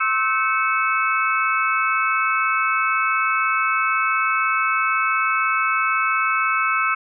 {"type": "tone cluster", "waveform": "sine", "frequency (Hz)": [1074, 1300, 1537, 2221, 2600], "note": ["C6", "E6", "G6", "C#7", "E7"], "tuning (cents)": [45, -24, -35, 3, -24], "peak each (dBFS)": [-27, -20, -25, -25, -26], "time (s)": [0, 6.95], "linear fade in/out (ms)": 10, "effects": []}